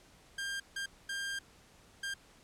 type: tone bursts at uneven times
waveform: sawtooth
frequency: 1598 Hz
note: G6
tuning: 33 cents sharp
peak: -32 dBFS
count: 4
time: 0.38-0.6 / 0.76-0.86 / 1.09-1.39 / 2.03-2.14 s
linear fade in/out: 5 ms
effects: pink hiss -61 dBFS RMS until 2.43 s + low-pass 10000 Hz 12 dB/octave

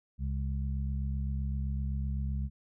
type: harmonic tone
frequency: 67.8 Hz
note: C#2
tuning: 38 cents flat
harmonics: 1 / 2 / 3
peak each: -31 / -37 / -41 dBFS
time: 0.18-2.5 s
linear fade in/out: 50 ms
effects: none

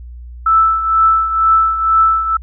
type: tone with tremolo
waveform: sine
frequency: 1318.5 Hz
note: E6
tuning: in tune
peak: -6 dBFS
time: 0.46-2.37 s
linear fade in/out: 5 ms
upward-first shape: triangle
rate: 2.1 Hz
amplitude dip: 70%
effects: added 60 Hz sine -29 dBFS peak until 2.42 s

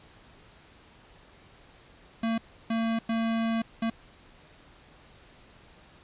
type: tone bursts at uneven times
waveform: square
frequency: 226.8 Hz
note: A#3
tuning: 47 cents flat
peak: -26 dBFS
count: 4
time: 2.23-2.38 / 2.7-2.99 / 3.09-3.62 / 3.82-3.9 s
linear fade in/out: 5 ms
effects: pink hiss -55 dBFS RMS until 6.03 s + resampled to 8000 Hz

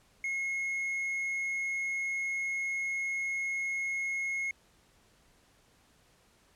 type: tone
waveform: triangle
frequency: 2165 Hz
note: C#7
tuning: 41 cents flat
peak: -29 dBFS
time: 0.24-4.51 s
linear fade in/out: 2 ms
effects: pink hiss -65 dBFS RMS until 6.55 s + low-pass 11000 Hz 12 dB/octave

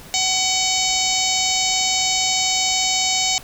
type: harmonic tone with a mistuned harmonic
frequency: 753 Hz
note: F#5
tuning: 30 cents sharp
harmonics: 1 / 3 / 4 / 5 / 6 / 7 / 8 / 9 / 10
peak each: -26 / -26 / -26 / -26 / -26 / -26 / -26 / -26 / -26 dBFS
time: 0.14-3.38 s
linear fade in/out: 0 ms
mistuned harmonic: 6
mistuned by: -36 cents
effects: pink hiss -41 dBFS RMS until 3.43 s

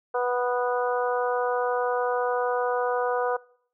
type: harmonic tone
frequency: 246.4 Hz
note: B3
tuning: 4 cents flat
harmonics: 2 / 3 / 4 / 5 / 6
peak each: -25 / -29 / -31 / -33 / -35 dBFS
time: 0.14-3.37 s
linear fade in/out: 10 ms
effects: noise-tail reverb RT60 0.6 s tail -23 dB re dry

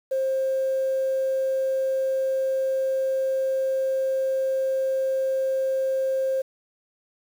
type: tone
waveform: sine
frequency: 530 Hz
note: C5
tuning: 22 cents sharp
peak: -20 dBFS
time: 0.11-6.42 s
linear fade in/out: 10 ms
effects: tanh soft clip ceiling -18 dBFS + 8-bit

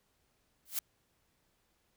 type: noise with exponential growth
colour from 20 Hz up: blue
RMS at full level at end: -29 dBFS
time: 0.65-0.79 s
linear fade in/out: 5 ms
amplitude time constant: 30 ms
effects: pink hiss -75 dBFS RMS until 1.96 s

